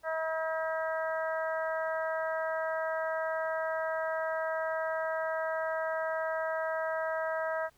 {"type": "harmonic tone", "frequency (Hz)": 320.7, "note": "E4", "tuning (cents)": -48, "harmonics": [2, 3, 4, 5, 6], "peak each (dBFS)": [-32, -39, -39, -38, -44], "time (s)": [0.03, 7.7], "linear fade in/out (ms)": 50, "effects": ["pink hiss -67 dBFS RMS until 7.77 s"]}